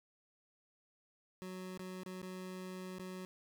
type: tone with dropouts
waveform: 25% pulse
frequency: 185 Hz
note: F#3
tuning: in tune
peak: -40 dBFS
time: 1.42-3.25 s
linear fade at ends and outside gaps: 0 ms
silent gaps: 1.776-1.794 / 2.034-2.061 / 2.217-2.228 / 2.984-2.995 s
effects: none